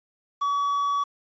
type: tone with quantisation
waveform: triangle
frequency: 1136 Hz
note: C#6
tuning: 42 cents sharp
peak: -20 dBFS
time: 0.41-1.04 s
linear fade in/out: 10 ms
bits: 8
effects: resampled to 16000 Hz